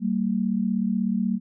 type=tone pair together; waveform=sine; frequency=192.4 / 228.8 Hz; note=G3 / A#3; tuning=-32 / -32 cents; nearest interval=minor third; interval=300 cents; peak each=-24 dBFS; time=0-1.4 s; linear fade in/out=50 ms; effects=none